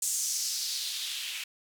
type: noise with band-pass filter sweep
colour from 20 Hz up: blue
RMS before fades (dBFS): -33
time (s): 0.02-1.44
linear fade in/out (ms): 5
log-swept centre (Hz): 7500 to 2600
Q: 2.5
effects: none